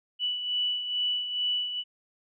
sine beating tone pair, 2961 / 2963.3 Hz, F#7 / F#7, +1 / +2 cents, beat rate 2.3 Hz, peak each -27 / -35 dBFS, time 0.19-1.84 s, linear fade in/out 50 ms, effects none

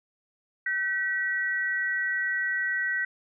sine tone pair together, 1531 / 1928.9 Hz, G6 / B6, -41 / -41 cents, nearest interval major third, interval 400 cents, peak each -29 / -27 dBFS, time 0.66-3.05 s, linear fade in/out 5 ms, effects none

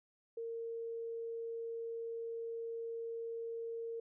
sine tone, 459.6 Hz, A#4, 25 cents flat, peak -39 dBFS, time 0.37-4 s, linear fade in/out 5 ms, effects none

